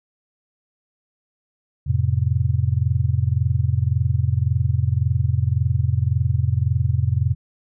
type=chord; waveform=sine; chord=F major; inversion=none; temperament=just; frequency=87.31 / 109.13 / 130.96 Hz; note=F2 / A2 / C3; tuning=0 / -14 / +2 cents; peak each=-21 dBFS; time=1.86-7.35 s; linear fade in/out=20 ms; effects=none